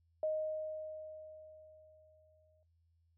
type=tone with exponential decay; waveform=sine; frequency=622.3 Hz; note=D#5; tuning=in tune; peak=-31 dBFS; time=0.23-2.63 s; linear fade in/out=2 ms; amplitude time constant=520 ms; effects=noise-tail reverb RT60 0.2 s tail -18 dB re dry + added 83 Hz sine -70 dBFS peak until 3.17 s